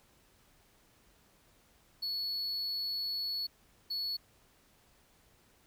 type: tone bursts at uneven times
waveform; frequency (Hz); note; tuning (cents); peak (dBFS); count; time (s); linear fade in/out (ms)
triangle; 4400; C#8; -14; -32; 2; 2.02-3.47 / 3.9-4.17; 10
effects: pink hiss -66 dBFS RMS until 5.66 s